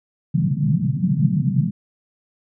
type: band-pass noise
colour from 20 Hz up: white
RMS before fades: -19 dBFS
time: 0.34-1.71 s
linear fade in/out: 10 ms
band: 130 to 190 Hz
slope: 48 dB/octave
effects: none